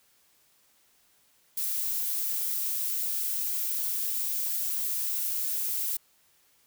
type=noise; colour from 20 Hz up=violet; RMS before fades=-30 dBFS; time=1.57-5.97 s; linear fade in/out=5 ms; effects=white hiss -65 dBFS RMS until 6.66 s